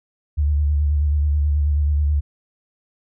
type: tone with vibrato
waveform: sine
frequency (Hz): 73.5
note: D2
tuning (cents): +2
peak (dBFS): -15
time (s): 0.37-2.21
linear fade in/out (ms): 20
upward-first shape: square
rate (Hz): 9.3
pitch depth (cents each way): 37
effects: none